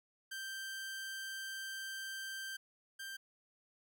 sawtooth tone pair in turn, 1568 / 1575.4 Hz, G6 / G6, 0 / +8 cents, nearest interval unison, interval 8 cents, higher second, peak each -38 / -40 dBFS, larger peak first, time 0.31-2.57 / 2.99-3.17 s, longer first, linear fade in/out 10 ms, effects none

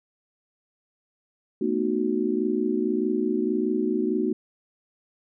sine chord, B dominant seventh, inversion third, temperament just, 222.2 / 246.9 / 308.7 / 370.4 Hz, A3 / B3 / D#4 / F#4, +17 / 0 / -14 / +2 cents, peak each -28 / -29 / -27 / -26 dBFS, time 1.61-4.33 s, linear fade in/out 5 ms, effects none

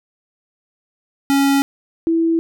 square / sine tone pair in turn, 277.2 / 329.6 Hz, C#4 / E4, 0 / 0 cents, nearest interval minor third, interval 300 cents, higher second, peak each -13 dBFS, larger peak neither, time 1.3-1.62 / 2.07-2.39 s, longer neither, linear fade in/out 0 ms, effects none

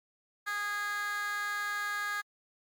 15% pulse tone with high-pass filter, 411.6 Hz, G#4, 16 cents flat, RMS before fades -34 dBFS, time 0.46-2.22 s, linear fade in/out 20 ms, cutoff 1500 Hz, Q 3.9, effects MP3 96 kbps

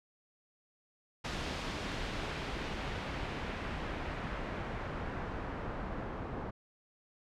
pink noise with low-pass filter sweep, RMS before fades -39 dBFS, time 1.24-6.51 s, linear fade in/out 10 ms, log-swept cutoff 4600 to 1100 Hz, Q 0.88, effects none

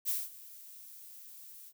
violet noise with ADSR envelope, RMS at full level -31 dBFS, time 0.05-1.73 s, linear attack 39 ms, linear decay 200 ms, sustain -20 dB, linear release 54 ms, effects none

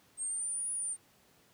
sine linear two-way sweep, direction up then down, 8400 to 9780 to 8770 Hz, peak -33 dBFS, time 0.17-0.97 s, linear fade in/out 50 ms, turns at 0.72 s, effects pink hiss -65 dBFS RMS until 1.53 s + high-pass 100 Hz 12 dB/octave

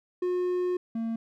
triangle tone pair in turn, 360 / 227.3 Hz, F#4 / A#3, -47 / -43 cents, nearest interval minor sixth, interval 796 cents, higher first, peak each -23 / -26 dBFS, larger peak first, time 0.22-0.77 / 0.95-1.16 s, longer first, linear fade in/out 5 ms, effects none

